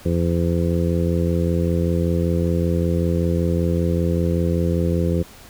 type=harmonic tone; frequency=85.2 Hz; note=F2; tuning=42 cents flat; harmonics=1 / 2 / 3 / 4 / 5 / 6; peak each=-21 / -21 / -29 / -26 / -28 / -27 dBFS; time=0.05-5.23 s; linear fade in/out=10 ms; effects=pink hiss -44 dBFS RMS until 5.49 s